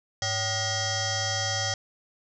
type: tone with frequency modulation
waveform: sine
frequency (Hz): 2565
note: E7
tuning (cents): -48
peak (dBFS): -25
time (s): 0.22-1.74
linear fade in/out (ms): 2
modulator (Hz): 667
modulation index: 5.5
effects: none